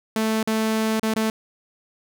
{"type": "tone with dropouts", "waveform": "sawtooth", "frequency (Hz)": 220, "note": "A3", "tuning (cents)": 0, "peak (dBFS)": -16, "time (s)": [0.16, 1.3], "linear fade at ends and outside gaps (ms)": 2, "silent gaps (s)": [[0.43, 0.474], [0.996, 1.03], [1.139, 1.162]], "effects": []}